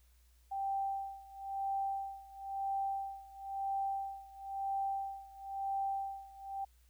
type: tone with tremolo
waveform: sine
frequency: 784 Hz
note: G5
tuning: in tune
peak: -32 dBFS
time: 0.51-6.65 s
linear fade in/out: 10 ms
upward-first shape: sine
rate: 0.99 Hz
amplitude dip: 90%
effects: added 60 Hz sine -63 dBFS peak until 6.89 s + white hiss -73 dBFS RMS until 6.89 s